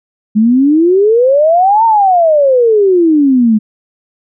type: exponential two-way sweep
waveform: sine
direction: up then down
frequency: 207.7 to 925 to 209.4 Hz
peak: -5 dBFS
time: 0.35-3.59 s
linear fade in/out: 20 ms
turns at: 1.85 s
effects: none